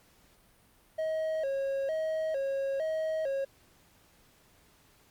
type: tone with vibrato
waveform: triangle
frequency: 588 Hz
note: D5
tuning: 2 cents sharp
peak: -27 dBFS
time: 0.98-3.45 s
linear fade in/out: 10 ms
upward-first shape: square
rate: 1.1 Hz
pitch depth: 130 cents each way
effects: pink hiss -63 dBFS RMS until 5.1 s + Opus 48 kbps